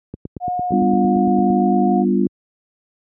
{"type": "click train", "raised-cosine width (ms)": 3, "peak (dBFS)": -15, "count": 13, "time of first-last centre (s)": [0.14, 1.502], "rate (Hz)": 8.81}
{"type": "tone", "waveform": "sine", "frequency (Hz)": 721, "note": "F#5", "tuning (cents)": -45, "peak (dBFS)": -19, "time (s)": [0.4, 2.05], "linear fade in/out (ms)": 50}
{"type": "chord", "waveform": "sine", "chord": "G dominant seventh", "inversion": "none", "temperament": "equal", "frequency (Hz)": [196, 246.9, 293.7, 349.2], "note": ["G3", "B3", "D4", "F4"], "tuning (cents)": [0, 0, 0, 0], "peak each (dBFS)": [-17, -19, -23, -20], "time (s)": [0.72, 2.27], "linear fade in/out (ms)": 2}
{"effects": ["high-pass 80 Hz 12 dB/octave"]}